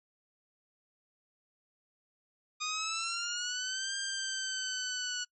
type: linear two-way sweep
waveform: 10% pulse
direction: up then down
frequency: 1228 to 1594 to 1469 Hz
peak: -24 dBFS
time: 2.6-5.25 s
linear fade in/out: 20 ms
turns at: 3.96 s
effects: noise-tail reverb RT60 0.1 s tail -24 dB re dry + MP3 32 kbps